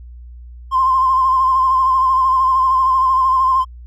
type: tone with vibrato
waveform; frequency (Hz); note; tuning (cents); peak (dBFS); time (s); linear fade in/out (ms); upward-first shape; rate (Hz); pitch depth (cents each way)
triangle; 1046.5; C6; 0; -7; 0.71-3.65; 50; sine; 13; 41
effects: tanh soft clip ceiling -9 dBFS + added 60 Hz sine -33 dBFS peak until 3.86 s